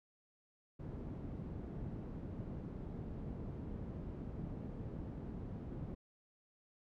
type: low-pass noise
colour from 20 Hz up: white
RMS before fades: -45 dBFS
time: 0.79-5.95 s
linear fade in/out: 10 ms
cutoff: 220 Hz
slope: 12 dB/octave
effects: none